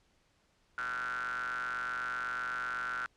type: ring-modulated tone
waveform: square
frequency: 61 Hz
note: B1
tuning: 21 cents flat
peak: -32 dBFS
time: 0.78-3.06 s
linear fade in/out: 0 ms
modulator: 1440 Hz
effects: pink hiss -71 dBFS RMS until 3.16 s + low-pass 7000 Hz 12 dB/octave